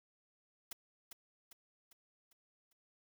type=noise with echo; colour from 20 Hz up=white; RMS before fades=-44 dBFS; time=0.71-0.73 s; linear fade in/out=5 ms; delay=400 ms; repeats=5; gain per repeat=-6 dB; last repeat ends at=2.73 s; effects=none